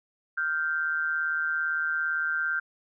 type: tone pair together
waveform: sine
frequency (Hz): 1400 / 1557.7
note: F6 / G6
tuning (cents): +4 / -11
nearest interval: major second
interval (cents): 185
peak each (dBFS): -28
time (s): 0.37-2.6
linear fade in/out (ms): 10
effects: none